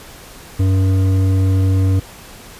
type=tone with hard clipping; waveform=sine; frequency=95 Hz; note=F#2; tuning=46 cents sharp; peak=-13 dBFS; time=0.59-2 s; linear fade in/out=10 ms; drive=9 dB; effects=pink hiss -38 dBFS RMS until 2.59 s + resampled to 32000 Hz